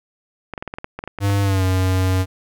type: clicks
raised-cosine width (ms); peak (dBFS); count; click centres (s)
0.5; -14; 12; 0.537 / 0.578 / 0.625 / 0.677 / 0.739 / 0.785 / 0.844 / 0.99 / 1.039 / 1.076 / 1.187 / 1.3
type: tone with pitch glide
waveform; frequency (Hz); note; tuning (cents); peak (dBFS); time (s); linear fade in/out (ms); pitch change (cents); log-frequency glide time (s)
square; 100 to 93.3; G2 to F#2; +35 to +15; -16; 1.2-2.26; 50; -120; 1.42-1.64
effects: none